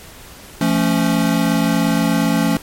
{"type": "chord", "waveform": "square", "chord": "F augmented", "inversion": "none", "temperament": "equal with one note detuned", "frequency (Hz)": [171.61, 220, 277.2], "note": ["F3", "A3", "C#4"], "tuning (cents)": [-30, 0, 0], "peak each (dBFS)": -19, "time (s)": [0.61, 2.57], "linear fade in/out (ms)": 2, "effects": ["pink hiss -39 dBFS RMS until 2.62 s", "MP3 64 kbps"]}